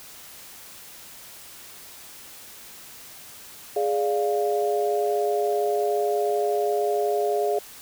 sine chord, D diminished, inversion second, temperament equal, 415.3 / 587.3 / 698.5 Hz, Ab4 / D5 / F5, 0 / 0 / 0 cents, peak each -23 / -28 / -26 dBFS, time 3.76-7.59 s, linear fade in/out 5 ms, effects white hiss -44 dBFS RMS until 7.81 s

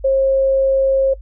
sine tone, 537 Hz, C5, 45 cents sharp, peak -11 dBFS, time 0.04-1.14 s, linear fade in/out 10 ms, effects noise-tail reverb RT60 0.1 s tail -22 dB re dry + added 50 Hz sine -32 dBFS peak until 1.21 s

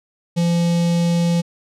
square tone with notch filter, 171 Hz, F3, 36 cents flat, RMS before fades -17 dBFS, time 0.36-1.42 s, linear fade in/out 20 ms, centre 1400 Hz, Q 0.6, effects low-pass 8000 Hz 12 dB/octave

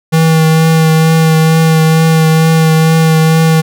square tone with vibrato, 160.4 Hz, E3, 47 cents flat, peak -6 dBFS, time 0.12-3.62 s, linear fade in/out 20 ms, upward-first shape triangle, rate 2.2 Hz, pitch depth 18 cents each way, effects none

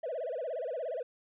triangle tone with vibrato, 567 Hz, C#5, 39 cents sharp, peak -30 dBFS, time 0.03-1.03 s, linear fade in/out 10 ms, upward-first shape sine, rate 17 Hz, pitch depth 280 cents each way, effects tanh soft clip ceiling -30 dBFS + resampled to 8000 Hz

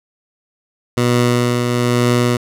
15% pulse tone with tremolo, 121.7 Hz, B2, 25 cents flat, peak -5 dBFS, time 0.97-2.37 s, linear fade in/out 5 ms, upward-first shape triangle, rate 1.1 Hz, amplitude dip 40%, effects low-pass 12000 Hz 12 dB/octave

